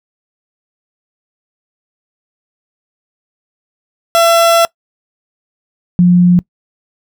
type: tone pair in turn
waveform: 30% pulse / sine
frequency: 673 / 177.43 Hz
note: E5 / F3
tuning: +36 / +28 cents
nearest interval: octave + major seventh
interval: 2308 cents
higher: first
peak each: -4 dBFS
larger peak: neither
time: 4.15-4.65 / 5.99-6.39 s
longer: first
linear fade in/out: 0 ms
effects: noise-tail reverb RT60 0.1 s tail -23 dB re dry